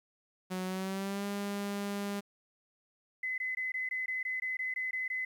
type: tone with pitch glide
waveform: sawtooth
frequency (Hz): 185 to 201.7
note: F#3 to G3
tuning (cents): 0 to +50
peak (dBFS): -30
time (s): 0.5-2.21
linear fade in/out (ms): 20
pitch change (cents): +150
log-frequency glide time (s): 0.65-1.25
type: tone bursts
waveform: sine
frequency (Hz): 2029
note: B6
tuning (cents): +46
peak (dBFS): -32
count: 12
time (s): 3.23-5.25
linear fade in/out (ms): 5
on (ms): 150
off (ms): 20
effects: 11-bit